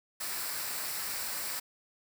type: noise with comb filter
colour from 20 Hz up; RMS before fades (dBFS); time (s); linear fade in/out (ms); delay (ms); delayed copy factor
white; -36; 0.2-1.6; 10; 0.31; -0.5
effects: none